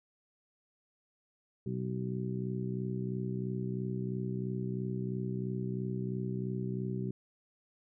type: harmonic tone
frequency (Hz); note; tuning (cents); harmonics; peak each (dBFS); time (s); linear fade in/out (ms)
63; B1; +35; 2 / 3 / 4 / 5 / 6; -36 / -37 / -45 / -46 / -41; 1.66-7.11; 5
effects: none